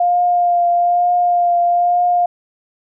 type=tone with vibrato; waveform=sine; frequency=703 Hz; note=F5; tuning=11 cents sharp; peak=-11 dBFS; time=0-2.26 s; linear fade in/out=5 ms; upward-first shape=triangle; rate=1.1 Hz; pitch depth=20 cents each way; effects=none